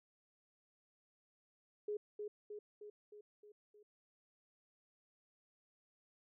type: tone with echo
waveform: sine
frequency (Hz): 417.7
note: G#4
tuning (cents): +10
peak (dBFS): -37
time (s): 1.88-1.97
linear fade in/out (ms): 5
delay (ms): 310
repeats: 6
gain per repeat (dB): -4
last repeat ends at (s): 3.83
effects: none